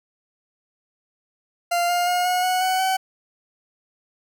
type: tone with pitch steps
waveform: 40% pulse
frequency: 695 / 705.1 / 715.4 / 725.8 / 736.3 / 747 / 757.9 Hz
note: F5 / F5 / F5 / F#5 / F#5 / F#5 / F#5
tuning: -9 / +16 / +41 / -34 / -9 / +16 / +41 cents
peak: -18 dBFS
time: 1.71-2.97 s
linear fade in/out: 10 ms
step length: 180 ms
effects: none